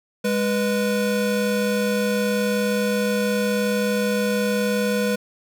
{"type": "tone pair together", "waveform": "square", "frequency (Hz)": [205.1, 491.6], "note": ["G#3", "B4"], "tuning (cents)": [-21, -8], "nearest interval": "octave + minor third", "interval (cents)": 1513, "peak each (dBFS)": -23, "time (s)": [0.24, 5.16], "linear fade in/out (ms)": 10, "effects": []}